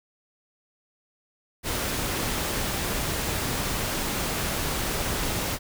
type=noise; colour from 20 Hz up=pink; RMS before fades=-28 dBFS; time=1.63-5.59 s; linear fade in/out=50 ms; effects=none